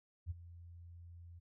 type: tone with ADSR envelope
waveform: sine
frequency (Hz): 85.8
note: F2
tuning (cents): -30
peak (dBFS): -35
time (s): 0.26-1.4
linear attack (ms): 45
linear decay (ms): 21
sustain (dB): -16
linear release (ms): 19
effects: none